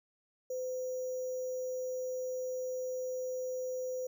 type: tone with sample-and-hold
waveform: sine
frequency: 510 Hz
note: C5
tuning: 44 cents flat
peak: -34 dBFS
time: 0.5-4.07 s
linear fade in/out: 5 ms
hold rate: 6300 Hz
effects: none